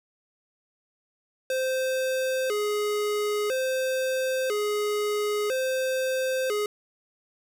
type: tone with vibrato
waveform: square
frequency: 466.2 Hz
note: A#4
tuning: in tune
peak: -25 dBFS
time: 1.5-6.66 s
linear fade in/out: 2 ms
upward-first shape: square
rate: 0.5 Hz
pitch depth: 190 cents each way
effects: none